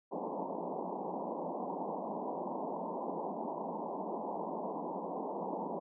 white band-pass noise, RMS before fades -39 dBFS, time 0.11-5.8 s, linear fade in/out 20 ms, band 170 to 1000 Hz, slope 96 dB/octave, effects none

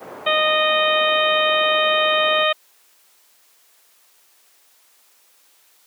pink low-pass noise, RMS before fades -30 dBFS, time 0-2.45 s, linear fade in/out 20 ms, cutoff 910 Hz, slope 12 dB/octave
harmonic tone, 618 Hz, D#5, 12 cents flat, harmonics 1 / 2 / 3 / 4 / 5 / 6, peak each -19 / -21 / -24 / -24 / -23 / -25 dBFS, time 0.26-2.53 s, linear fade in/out 10 ms
effects white hiss -56 dBFS RMS until 5.86 s + high-pass 400 Hz 12 dB/octave

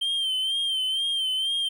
triangle tone with vibrato, 3136 Hz, G7, in tune, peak -22 dBFS, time 0.01-1.69 s, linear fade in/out 10 ms, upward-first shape sine, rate 2.1 Hz, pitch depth 55 cents each way, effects none

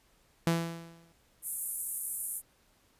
sawtooth tone with exponential decay, 167.1 Hz, E3, 24 cents sharp, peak -19 dBFS, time 0.47-1.12 s, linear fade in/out 0 ms, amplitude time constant 140 ms
pink band-pass noise, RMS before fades -37 dBFS, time 1.42-2.42 s, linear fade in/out 50 ms, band 8900 to 13000 Hz, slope 48 dB/octave
effects pink hiss -67 dBFS RMS until 2.99 s + resampled to 32000 Hz

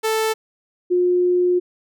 sawtooth / sine tone pair in turn, 440.3 / 357.9 Hz, A4 / F4, +1 / +42 cents, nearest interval major third, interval 359 cents, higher first, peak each -14 dBFS, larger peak neither, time 0.03-0.34 / 0.9-1.6 s, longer second, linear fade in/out 20 ms, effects none

